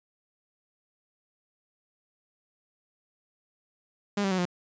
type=tone with pitch steps; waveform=sawtooth; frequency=203.3 / 194.34 / 185.78 / 177.6 Hz; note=G#3 / G3 / F#3 / F3; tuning=-37 / -15 / +7 / +29 cents; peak=-21 dBFS; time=4.17-4.454 s; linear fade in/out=5 ms; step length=71 ms; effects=resampled to 16000 Hz